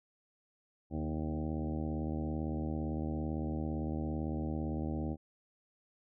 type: harmonic tone with a mistuned harmonic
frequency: 77.78 Hz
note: D#2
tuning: in tune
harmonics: 1 / 2 / 3 / 4 / 5 / 6 / 7 / 8 / 9 / 10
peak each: -38 / -40 / -39 / -40 / -48 / -52 / -48 / -52 / -55 / -50 dBFS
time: 0.9-5.17 s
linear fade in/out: 50 ms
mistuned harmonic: 2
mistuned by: -37 cents
effects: none